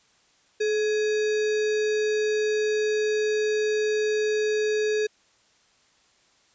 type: tone with sample-and-hold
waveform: sine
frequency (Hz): 427.5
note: A4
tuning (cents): -50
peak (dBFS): -21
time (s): 0.6-5.07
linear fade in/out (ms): 10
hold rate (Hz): 2100
effects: white hiss -62 dBFS RMS until 6.54 s + resampled to 16000 Hz